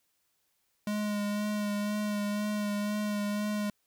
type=tone with vibrato; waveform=square; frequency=207.7 Hz; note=G#3; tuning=in tune; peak=-30 dBFS; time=0.87-3.7 s; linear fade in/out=2 ms; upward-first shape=sine; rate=2 Hz; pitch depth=20 cents each way; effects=white hiss -75 dBFS RMS until 3.86 s